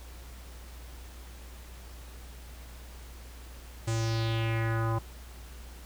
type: tone with low-pass filter sweep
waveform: square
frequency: 113.2 Hz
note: A2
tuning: 50 cents sharp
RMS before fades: -29 dBFS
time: 3.87-4.99 s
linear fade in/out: 10 ms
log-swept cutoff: 8000 to 1000 Hz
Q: 3.2
effects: added 60 Hz sine -44 dBFS peak until 5.85 s + pink hiss -52 dBFS RMS until 5.85 s